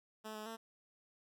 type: tone with pitch steps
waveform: 10% pulse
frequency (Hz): 216.9 / 214 / 225.2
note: A3 / A3 / A3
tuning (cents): -25 / -48 / +40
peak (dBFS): -36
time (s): 0.24-0.57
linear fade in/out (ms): 20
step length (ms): 110
effects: none